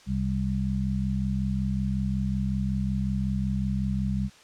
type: harmonic tone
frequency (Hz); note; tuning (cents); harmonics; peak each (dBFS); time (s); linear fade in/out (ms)
65.41; C2; 0; 1 / 2 / 3; -30 / -30 / -27; 0.06-4.3; 50
effects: white hiss -53 dBFS RMS until 4.43 s + low-pass 6000 Hz 12 dB/octave